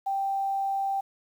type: tone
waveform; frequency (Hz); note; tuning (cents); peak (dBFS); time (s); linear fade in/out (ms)
sine; 784; G5; 0; -25; 0.06-1.01; 10
effects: 9-bit